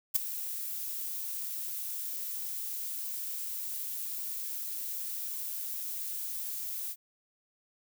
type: noise with ADSR envelope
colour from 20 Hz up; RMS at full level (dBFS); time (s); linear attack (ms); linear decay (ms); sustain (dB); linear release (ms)
violet; -22; 0.14-6.96; 22; 5; -15; 55
effects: none